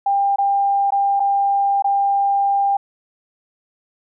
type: tone with dropouts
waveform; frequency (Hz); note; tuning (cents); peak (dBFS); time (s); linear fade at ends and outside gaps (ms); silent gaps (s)
sine; 797; G5; +28; -14; 0.06-2.77; 5; 0.36-0.384 / 0.906-0.921 / 1.197-1.201 / 1.823-1.843
effects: none